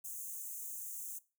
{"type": "high-pass noise", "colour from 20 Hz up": "white", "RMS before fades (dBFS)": -44, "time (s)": [0.04, 1.19], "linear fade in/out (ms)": 10, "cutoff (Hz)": 6200, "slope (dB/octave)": 96, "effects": ["noise-tail reverb RT60 0.3 s tail -19 dB re dry"]}